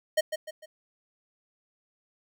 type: tone with echo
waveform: square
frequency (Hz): 622.3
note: D#5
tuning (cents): 0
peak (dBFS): -21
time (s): 0.17-0.21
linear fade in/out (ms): 10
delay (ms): 150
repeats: 3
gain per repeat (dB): -8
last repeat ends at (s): 0.66
effects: none